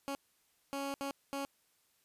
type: tone bursts at uneven times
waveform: 15% pulse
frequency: 277.2 Hz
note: C#4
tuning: in tune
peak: -30 dBFS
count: 4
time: 0.08-0.15 / 0.73-0.94 / 1.01-1.11 / 1.33-1.45 s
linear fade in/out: 0 ms
effects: white hiss -73 dBFS RMS until 2.04 s + resampled to 32000 Hz